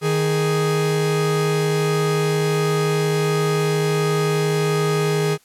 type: tone pair together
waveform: 45% pulse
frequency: 155.56 / 415.3 Hz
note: D#3 / G#4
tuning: 0 / 0 cents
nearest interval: octave + perfect fourth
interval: 1700 cents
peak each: -20 / -20 dBFS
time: 0.01-5.38 s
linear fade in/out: 50 ms
effects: white hiss -56 dBFS RMS until 5.44 s + low-pass 12000 Hz 12 dB/octave